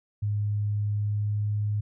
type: tone with pitch glide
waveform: sine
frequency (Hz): 103.83 to 104.49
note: G#2 to G#2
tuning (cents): 0 to +11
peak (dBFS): -24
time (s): 0.22-1.81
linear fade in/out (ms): 10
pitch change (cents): +11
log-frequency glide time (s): 0.91-1.5
effects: none